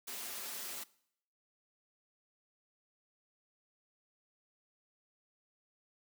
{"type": "noise with comb filter", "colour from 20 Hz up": "white", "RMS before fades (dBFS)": -43, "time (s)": [0.07, 0.84], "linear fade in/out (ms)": 10, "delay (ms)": 6.3, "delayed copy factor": -0.7, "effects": ["noise-tail reverb RT60 0.7 s tail -21 dB re dry", "high-pass 200 Hz 12 dB/octave"]}